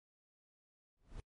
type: noise with exponential growth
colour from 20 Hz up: brown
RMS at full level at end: -42 dBFS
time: 0.97-1.2 s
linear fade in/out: 0 ms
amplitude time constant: 50 ms
effects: noise-tail reverb RT60 0.1 s tail -25 dB re dry + MP3 48 kbps